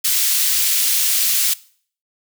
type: high-pass noise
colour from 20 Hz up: white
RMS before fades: -17 dBFS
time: 0.04-1.54 s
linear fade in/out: 10 ms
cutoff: 2700 Hz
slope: 12 dB/octave
effects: noise-tail reverb RT60 0.5 s tail -20 dB re dry